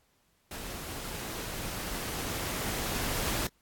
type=noise with level ramp; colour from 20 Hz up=pink; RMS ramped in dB=-41 to -31 dBFS; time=0.51-3.47 s; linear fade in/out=2 ms; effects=pink hiss -70 dBFS RMS until 3.61 s + AAC 64 kbps